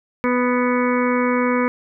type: harmonic tone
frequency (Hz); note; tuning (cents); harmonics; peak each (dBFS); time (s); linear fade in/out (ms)
247.5; B3; +4; 1 / 2 / 4 / 5 / 6 / 7 / 8 / 9; -19 / -21 / -25 / -27 / -31 / -32 / -33 / -28; 0.24-1.68; 0
effects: none